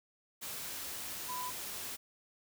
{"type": "tone in noise", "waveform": "sine", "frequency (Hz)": 999, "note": "B5", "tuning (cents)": 20, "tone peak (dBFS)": -38, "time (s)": [1.28, 1.51], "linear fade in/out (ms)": 20, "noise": "white", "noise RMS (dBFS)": -42, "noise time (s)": [0.41, 1.97], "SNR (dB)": 1, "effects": []}